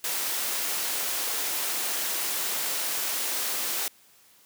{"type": "high-pass noise", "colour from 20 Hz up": "white", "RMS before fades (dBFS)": -29, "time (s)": [0.04, 3.88], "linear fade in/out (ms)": 2, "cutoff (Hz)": 310, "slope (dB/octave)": 12, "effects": ["white hiss -58 dBFS RMS until 4.45 s", "high-pass 80 Hz 12 dB/octave"]}